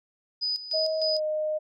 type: tone with tremolo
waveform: sine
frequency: 4978 Hz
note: D#8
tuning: in tune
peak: -25 dBFS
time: 0.41-1.2 s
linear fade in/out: 20 ms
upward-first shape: square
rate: 3.3 Hz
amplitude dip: 75%
type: tone with pitch glide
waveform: sine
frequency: 632 to 615.8 Hz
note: D#5 to D#5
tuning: +27 to -18 cents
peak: -25 dBFS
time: 0.73-1.59 s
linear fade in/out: 20 ms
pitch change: -45 cents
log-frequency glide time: 1.02-1.23 s
effects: none